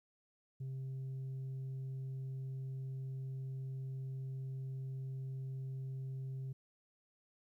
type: tone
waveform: sine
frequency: 132.6 Hz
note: C3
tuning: 23 cents sharp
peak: -37 dBFS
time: 0.6-6.53 s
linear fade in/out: 10 ms
effects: tanh soft clip ceiling -39 dBFS + 13-bit